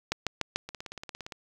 two click trains, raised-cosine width 0.2 ms, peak -10 / -22 dBFS, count 4 / 12, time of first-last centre 0.12-0.56 / 0.69-1.322 s, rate 6.82 / 17.4 Hz, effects 8-bit

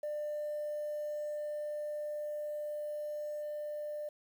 sine tone with level ramp, 597 Hz, D5, 28 cents sharp, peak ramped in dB -33 to -36 dBFS, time 0.03-4.09 s, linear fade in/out 5 ms, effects tanh soft clip ceiling -32 dBFS + 10-bit

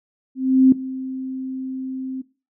sine tone with ADSR envelope, 261.6 Hz, C4, in tune, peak -7 dBFS, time 0.35-2.22 s, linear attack 370 ms, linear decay 4 ms, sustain -18 dB, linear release 12 ms, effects noise-tail reverb RT60 0.3 s tail -17 dB re dry

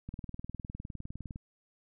click train, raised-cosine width 5 ms, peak -28 dBFS, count 26, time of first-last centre 0.09-1.359 s, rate 19.7 Hz, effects none

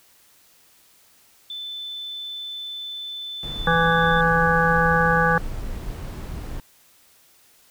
sine tone, 3520 Hz, A7, in tune, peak -30 dBFS, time 1.5-4.21 s, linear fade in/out 2 ms
brown noise, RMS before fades -31 dBFS, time 3.43-6.6 s, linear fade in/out 0 ms
harmonic tone, 166.1 Hz, E3, 13 cents sharp, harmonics 1 / 3 / 5 / 7 / 9 / 10, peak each -23 / -23 / -23 / -23 / -23 / -23 dBFS, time 3.67-5.38 s, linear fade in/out 2 ms
effects white hiss -56 dBFS RMS until 7.7 s

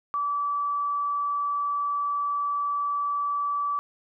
sine tone, 1154 Hz, D6, 31 cents flat, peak -24 dBFS, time 0.14-3.79 s, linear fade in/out 0 ms, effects none

